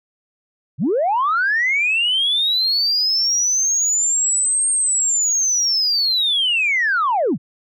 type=linear two-way sweep; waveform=sine; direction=up then down; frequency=106.6 to 8630 to 106.6 Hz; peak=-14 dBFS; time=0.78-7.38 s; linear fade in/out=50 ms; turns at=4.7 s; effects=tanh soft clip ceiling -11 dBFS